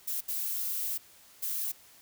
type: noise bursts at uneven times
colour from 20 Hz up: violet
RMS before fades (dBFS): -33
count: 3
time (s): 0.07-0.21 / 0.28-0.98 / 1.42-1.72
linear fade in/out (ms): 10
effects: white hiss -57 dBFS RMS until 2.01 s